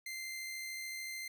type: tone with amplitude modulation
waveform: sawtooth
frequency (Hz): 2084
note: C7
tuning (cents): -7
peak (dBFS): -36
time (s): 0.06-1.28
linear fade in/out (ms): 5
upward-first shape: sine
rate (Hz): 73.5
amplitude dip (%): 25
effects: none